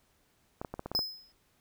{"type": "clicks", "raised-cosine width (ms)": 1, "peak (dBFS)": -23, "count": 8, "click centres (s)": [0.615, 0.648, 0.74, 0.794, 0.86, 0.916, 0.95, 0.991]}
{"type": "tone with exponential decay", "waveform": "square", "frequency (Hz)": 5100, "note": "D#8", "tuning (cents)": 42, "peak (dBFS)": -25, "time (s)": [0.95, 1.32], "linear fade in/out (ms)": 1, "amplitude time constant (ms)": 80}
{"effects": ["pink hiss -70 dBFS RMS until 1.6 s"]}